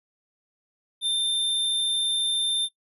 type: tone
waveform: square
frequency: 3587 Hz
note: A7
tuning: 33 cents sharp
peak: -23 dBFS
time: 1.01-2.69 s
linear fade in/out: 50 ms
effects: noise-tail reverb RT60 0.1 s tail -18 dB re dry + resampled to 32000 Hz